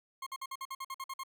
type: tone bursts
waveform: 40% pulse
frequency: 1071 Hz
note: C6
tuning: 40 cents sharp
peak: -37 dBFS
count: 11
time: 0.22-1.235 s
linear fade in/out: 5 ms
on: 45 ms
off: 52 ms
effects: none